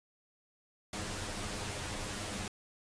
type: noise with comb filter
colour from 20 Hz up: pink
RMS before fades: -39 dBFS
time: 0.93-2.48 s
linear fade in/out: 2 ms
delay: 9.7 ms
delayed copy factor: +0.7
effects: resampled to 22050 Hz